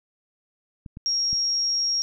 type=clicks; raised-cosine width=5 ms; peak=-25 dBFS; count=3; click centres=0.862 / 0.971 / 1.33 s
type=tone; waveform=sine; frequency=5588 Hz; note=F8; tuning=in tune; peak=-21 dBFS; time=1.06-2.02 s; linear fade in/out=0 ms
effects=none